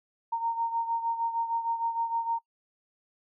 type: beating tone pair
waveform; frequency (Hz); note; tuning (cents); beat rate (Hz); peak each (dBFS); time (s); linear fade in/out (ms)
sine; 921 / 927.5; A#5 / A#5; -21 / -9; 6.5; -28 / -34; 0.32-2.39; 10
effects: noise-tail reverb RT60 0.1 s tail -23 dB re dry